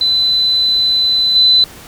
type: tone with level steps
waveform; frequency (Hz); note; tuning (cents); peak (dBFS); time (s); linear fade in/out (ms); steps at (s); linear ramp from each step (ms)
sine; 4015; B7; +28; -10 / -6; 0.01-1.64; 2; 1.35; 10
effects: pink hiss -36 dBFS RMS until 1.87 s